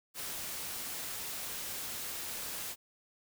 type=noise; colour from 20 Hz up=white; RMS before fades=-40 dBFS; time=0.14-2.76 s; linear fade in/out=50 ms; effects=none